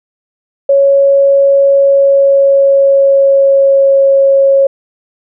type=tone with pitch glide; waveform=sine; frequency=554.4 to 547.7 Hz; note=C#5 to C#5; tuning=0 to -21 cents; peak=-4 dBFS; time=0.69-4.67 s; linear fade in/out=5 ms; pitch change=-21 cents; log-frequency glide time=1.73-4.02 s; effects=none

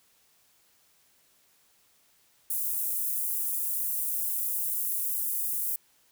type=high-pass noise; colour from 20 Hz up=pink; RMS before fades=-30 dBFS; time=2.5-5.76 s; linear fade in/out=5 ms; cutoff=11000 Hz; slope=24 dB/octave; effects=white hiss -65 dBFS RMS until 6.11 s

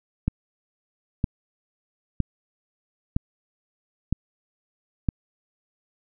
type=click train; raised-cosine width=5 ms; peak=-9 dBFS; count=6; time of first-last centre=0.28-5.088 s; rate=1.04 Hz; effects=none

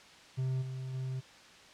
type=tone with level steps; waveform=triangle; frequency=130.3 Hz; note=C3; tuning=7 cents flat; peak=-28 / -35 / -32 dBFS; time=0.37-1.21 s; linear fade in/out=20 ms; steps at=0.61 / 0.93 s; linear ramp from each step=20 ms; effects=white hiss -55 dBFS RMS until 1.73 s + low-pass 5000 Hz 12 dB/octave

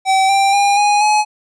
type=tone with pitch steps; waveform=square; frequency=768 / 786.9 / 806.2 / 826 / 846.3 Hz; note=G5 / G5 / G5 / G#5 / G#5; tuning=-36 / +6 / +48 / -10 / +32 cents; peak=-11 dBFS; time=0.05-1.25 s; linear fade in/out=50 ms; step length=240 ms; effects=resampled to 22050 Hz

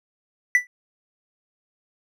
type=tone with exponential decay; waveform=triangle; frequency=1975.5 Hz; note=B6; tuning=in tune; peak=-8 dBFS; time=0.55-0.67 s; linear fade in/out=1 ms; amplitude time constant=24 ms; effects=none

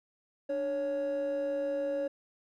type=tone pair together; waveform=triangle; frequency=294.6 / 556.1 Hz; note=D4 / C#5; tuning=+6 / +5 cents; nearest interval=major seventh; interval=1099 cents; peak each=-35 / -27 dBFS; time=0.49-2.08 s; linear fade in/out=10 ms; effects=tanh soft clip ceiling -25 dBFS

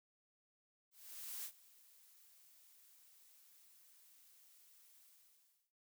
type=noise with ADSR envelope; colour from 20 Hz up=blue; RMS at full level=-45 dBFS; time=0.91-5.72 s; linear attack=530 ms; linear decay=75 ms; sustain=-21 dB; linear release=660 ms; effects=noise-tail reverb RT60 0.2 s tail -22 dB re dry

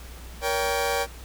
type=chord; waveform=sawtooth; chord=G diminished; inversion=first; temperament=just; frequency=470.4 / 564.5 / 784 Hz; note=Bb4 / Db5 / G5; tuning=+16 / +31 / 0 cents; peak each=-24 dBFS; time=0.41-1.07 s; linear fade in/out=50 ms; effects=added 60 Hz sine -40 dBFS peak until 1.24 s + pink hiss -46 dBFS RMS until 1.24 s

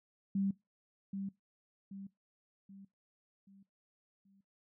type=tone with echo; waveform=sine; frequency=196 Hz; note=G3; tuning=in tune; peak=-30 dBFS; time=0.35-0.51 s; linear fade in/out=5 ms; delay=780 ms; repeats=5; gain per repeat=-7 dB; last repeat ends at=4.41 s; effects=noise-tail reverb RT60 0.2 s tail -21 dB re dry

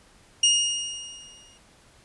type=tone with exponential decay; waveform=25% pulse; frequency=2852 Hz; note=F7; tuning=36 cents sharp; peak=-11 dBFS; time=0.43-1.58 s; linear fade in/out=5 ms; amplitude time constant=250 ms; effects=pink hiss -56 dBFS RMS until 2.04 s + resampled to 24000 Hz

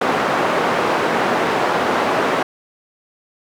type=band-pass noise; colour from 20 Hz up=white; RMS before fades=-18 dBFS; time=0.01-2.43 s; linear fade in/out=5 ms; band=230 to 1100 Hz; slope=12 dB/octave; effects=none

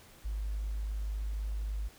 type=tone; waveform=sine; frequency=51.91 Hz; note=G#1; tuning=in tune; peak=-32 dBFS; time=0.24-1.89 s; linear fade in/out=20 ms; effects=pink hiss -57 dBFS RMS until 1.98 s

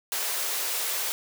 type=high-pass noise; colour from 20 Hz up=white; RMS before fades=-29 dBFS; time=0.12-1.12 s; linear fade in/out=0 ms; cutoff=370 Hz; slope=48 dB/octave; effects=none

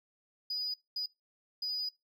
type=tone bursts at uneven times; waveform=triangle; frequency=4945 Hz; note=D#8; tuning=12 cents flat; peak=-30 dBFS; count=3; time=0.5-0.74 / 0.96-1.06 / 1.62-1.89 s; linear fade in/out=5 ms; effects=noise-tail reverb RT60 0.2 s tail -23 dB re dry + tanh soft clip ceiling -30 dBFS

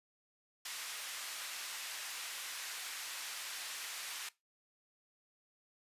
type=band-pass noise; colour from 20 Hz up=pink; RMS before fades=-44 dBFS; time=0.65-4.29 s; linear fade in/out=5 ms; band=1600 to 13000 Hz; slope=12 dB/octave; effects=noise-tail reverb RT60 0.2 s tail -19 dB re dry + resampled to 32000 Hz

